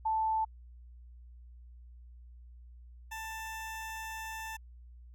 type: tone pair in turn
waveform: sine / 20% pulse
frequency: 880 / 886.1 Hz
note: A5 / A5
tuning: 0 / +12 cents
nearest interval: unison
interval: 12 cents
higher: second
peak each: -27 / -34 dBFS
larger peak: first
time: 0.05-0.45 / 3.11-4.57 s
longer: second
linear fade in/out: 10 ms
effects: added 60 Hz sine -49 dBFS peak until 5.14 s + MP3 96 kbps